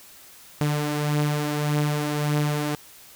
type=beating tone pair; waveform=sawtooth; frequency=148.1 / 149.8 Hz; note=D3 / D3; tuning=+15 / +35 cents; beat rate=1.7 Hz; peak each=-19 / -25 dBFS; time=0.61-2.75 s; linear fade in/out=0 ms; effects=white hiss -48 dBFS RMS until 3.15 s